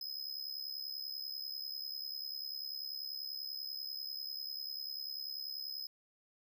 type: tone with amplitude modulation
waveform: square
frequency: 5080 Hz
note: D#8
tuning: 35 cents sharp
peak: -37 dBFS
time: 0.01-5.87 s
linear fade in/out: 5 ms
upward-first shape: sine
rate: 70.2 Hz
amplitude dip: 80%
effects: none